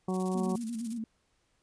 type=harmonic tone; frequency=185.8 Hz; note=F#3; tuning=7 cents sharp; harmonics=1 / 2 / 3 / 4 / 5 / 6; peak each=-30 / -34 / -43 / -40 / -45 / -44 dBFS; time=0.08-0.56 s; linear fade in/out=5 ms
type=noise with tremolo; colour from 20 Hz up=violet; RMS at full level=-40 dBFS; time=0.08-0.99 s; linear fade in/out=50 ms; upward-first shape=square; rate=17 Hz; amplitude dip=75%
type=tone with vibrato; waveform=sine; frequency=229.4 Hz; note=A#3; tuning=28 cents flat; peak=-33 dBFS; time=0.35-1.04 s; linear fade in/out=2 ms; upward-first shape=square; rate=8.8 Hz; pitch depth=65 cents each way
effects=pink hiss -73 dBFS RMS until 1.62 s + resampled to 22050 Hz